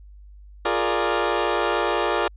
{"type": "chord", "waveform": "20% pulse", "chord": "Bb dominant seventh", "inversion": "second", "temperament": "equal", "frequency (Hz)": [349.2, 415.3, 466.2, 587.3], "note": ["F4", "Ab4", "Bb4", "D5"], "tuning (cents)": [0, 0, 0, 0], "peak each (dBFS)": -21, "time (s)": [0.65, 2.28], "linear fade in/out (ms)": 5, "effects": ["added 50 Hz sine -42 dBFS peak until 2.36 s", "resampled to 8000 Hz"]}